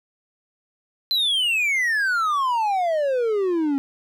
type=exponential sweep; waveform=triangle; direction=down; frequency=4108 to 270 Hz; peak=-17 dBFS; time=1.11-3.78 s; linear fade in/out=0 ms; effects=none

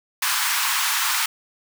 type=high-pass noise; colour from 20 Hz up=pink; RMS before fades=-22 dBFS; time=0.22-1.26 s; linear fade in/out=5 ms; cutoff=920 Hz; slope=48 dB/octave; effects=none

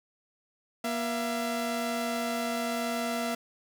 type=tone pair together; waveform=sawtooth; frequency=238.2 / 673.7 Hz; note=A#3 / E5; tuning=+38 / +38 cents; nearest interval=octave + tritone; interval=1800 cents; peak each=-28 dBFS; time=0.84-3.35 s; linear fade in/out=5 ms; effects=none

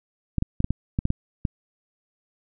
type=clicks; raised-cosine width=5 ms; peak=-10 dBFS; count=9; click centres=0.383 / 0.424 / 0.604 / 0.644 / 0.706 / 0.989 / 1.054 / 1.104 / 1.452 s; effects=none

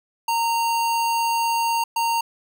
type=tone bursts at uneven times; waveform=square; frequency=924 Hz; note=A#5; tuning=16 cents flat; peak=-20 dBFS; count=2; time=0.28-1.84 / 1.96-2.21 s; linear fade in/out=5 ms; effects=none

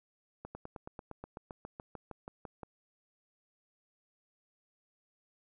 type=slowing click train; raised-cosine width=1 ms; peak=-29 dBFS; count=17; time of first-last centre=0.45-2.632 s; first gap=100 ms; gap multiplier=1.04; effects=none

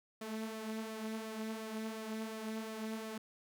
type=tone with flanger; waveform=sawtooth; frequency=220 Hz; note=A3; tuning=in tune; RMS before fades=-42 dBFS; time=0.21-3.18 s; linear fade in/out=5 ms; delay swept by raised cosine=1.6 to 5.1 ms; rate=2.8 Hz; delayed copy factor=+0.5; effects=none

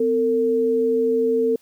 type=tone pair together; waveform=sine; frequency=253.8 / 453.2 Hz; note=B3 / A#4; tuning=+47 / -49 cents; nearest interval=minor seventh; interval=1004 cents; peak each=-24 / -17 dBFS; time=0-1.56 s; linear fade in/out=5 ms; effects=white hiss -59 dBFS RMS until 1.61 s

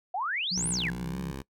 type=exponential two-way sweep; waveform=sine; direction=up then down; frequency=691 to 10350 to 1564 Hz; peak=-28 dBFS; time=0.14-0.9 s; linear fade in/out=5 ms; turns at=0.69 s
type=tone with vibrato; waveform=sine; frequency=174.61 Hz; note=F3; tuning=in tune; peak=-33 dBFS; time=0.51-1.32 s; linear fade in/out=10 ms; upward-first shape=sine; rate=4.8 Hz; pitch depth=96 cents each way
type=tone with pitch glide; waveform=10% pulse; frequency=61.74 to 67.72 Hz; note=B1 to C#2; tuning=0 to -40 cents; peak=-28 dBFS; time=0.56-1.42 s; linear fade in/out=5 ms; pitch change=+160 cents; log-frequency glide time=0.92-1.21 s
effects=noise-tail reverb RT60 0.1 s tail -21 dB re dry

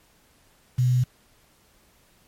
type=tone with quantisation; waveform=sine; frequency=125.4 Hz; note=B2; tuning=27 cents sharp; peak=-17 dBFS; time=0.78-1.04 s; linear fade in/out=10 ms; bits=7; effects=pink hiss -60 dBFS RMS until 2.27 s + MP3 64 kbps

